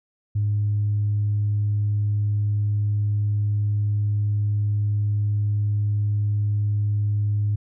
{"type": "tone", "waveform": "sine", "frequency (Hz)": 103.83, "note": "G#2", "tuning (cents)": 0, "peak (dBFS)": -18, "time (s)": [0.35, 7.56], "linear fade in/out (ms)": 10, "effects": ["tanh soft clip ceiling -15 dBFS"]}